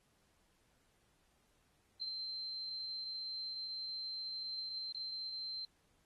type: tone with dropouts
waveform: sine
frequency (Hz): 4118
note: C8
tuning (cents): -28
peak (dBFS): -40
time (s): 2.01-5.65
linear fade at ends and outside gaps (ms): 2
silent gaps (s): 4.924-4.947
effects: pink hiss -75 dBFS RMS until 6.05 s + AAC 32 kbps